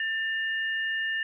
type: tone pair together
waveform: sine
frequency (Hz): 1786.2 / 2843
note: A6 / F7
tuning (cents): +26 / +30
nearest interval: minor sixth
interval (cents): 804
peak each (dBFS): -27 / -35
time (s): 0-1.23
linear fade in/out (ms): 2
effects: none